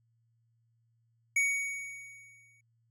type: tone with exponential decay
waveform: square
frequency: 2241 Hz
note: C#7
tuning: 18 cents sharp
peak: -24 dBFS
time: 1.36-2.61 s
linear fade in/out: 5 ms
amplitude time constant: 270 ms
effects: added 115 Hz sine -69 dBFS peak until 2.9 s + low-pass 11000 Hz 12 dB/octave